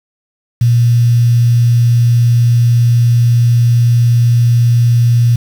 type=tone with quantisation; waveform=sine; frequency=118.9 Hz; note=A#2; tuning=35 cents sharp; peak=-6 dBFS; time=0.61-5.36 s; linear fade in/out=5 ms; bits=5; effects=none